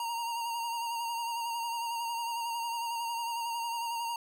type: tone with vibrato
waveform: square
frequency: 932 Hz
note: A#5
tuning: 1 cent flat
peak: -33 dBFS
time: 0-4.16 s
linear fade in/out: 2 ms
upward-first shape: sine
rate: 11 Hz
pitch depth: 30 cents each way
effects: none